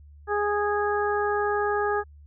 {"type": "harmonic tone", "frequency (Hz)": 413.3, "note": "G#4", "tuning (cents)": -8, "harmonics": [1, 2, 3, 4], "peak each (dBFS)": [-25, -28, -30, -31], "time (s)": [0.27, 2.04], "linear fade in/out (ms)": 50, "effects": ["added 73 Hz sine -46 dBFS peak until 2.26 s"]}